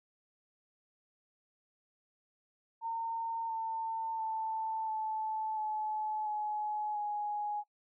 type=tone with pitch steps; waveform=sine; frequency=912 / 898.4 / 885 / 871.8 / 858.8 / 846 / 833.4 Hz; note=A#5 / A5 / A5 / A5 / A5 / G#5 / G#5; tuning=-38 / +36 / +10 / -16 / -42 / +32 / +6 cents; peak=-33 dBFS; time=2.81-7.64 s; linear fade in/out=50 ms; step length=690 ms; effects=noise-tail reverb RT60 0.1 s tail -19 dB re dry